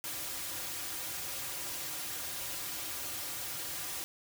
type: noise with comb filter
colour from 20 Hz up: white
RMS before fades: -39 dBFS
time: 0.04-4.04 s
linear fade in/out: 0 ms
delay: 4.6 ms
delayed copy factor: -0.75
effects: none